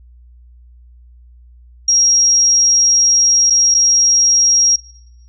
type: tone with dropouts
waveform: sine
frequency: 5620 Hz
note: F8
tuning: 10 cents sharp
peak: -9 dBFS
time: 1.88-4.76 s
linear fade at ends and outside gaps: 5 ms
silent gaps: 3.5-3.504 / 3.743-3.747 s
effects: noise-tail reverb RT60 0.8 s tail -17 dB re dry + added 60 Hz sine -40 dBFS peak until 5.28 s